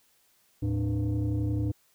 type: tone with frequency modulation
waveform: sine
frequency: 110.7 Hz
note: A2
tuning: 11 cents sharp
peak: -24 dBFS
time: 0.62-1.72 s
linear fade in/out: 10 ms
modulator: 190 Hz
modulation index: 1
effects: tanh soft clip ceiling -21 dBFS + white hiss -66 dBFS RMS until 1.94 s